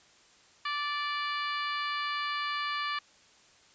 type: harmonic tone with a mistuned harmonic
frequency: 584 Hz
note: D5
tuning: 10 cents flat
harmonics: 2 / 3 / 4 / 5 / 6 / 7 / 8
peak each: -33 / -37 / -39 / -41 / -43 / -44 / -45 dBFS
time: 0.65-2.99 s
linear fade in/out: 5 ms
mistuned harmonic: 7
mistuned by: +38 cents
effects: white hiss -60 dBFS RMS until 3.74 s + resampled to 16000 Hz